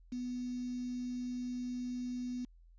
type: tone with quantisation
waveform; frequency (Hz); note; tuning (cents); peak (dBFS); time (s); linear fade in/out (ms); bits
sine; 247.7; B3; +5; -36; 0.12-2.45; 5; 9
effects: added 42 Hz sine -57 dBFS peak until 2.78 s + resampled to 16000 Hz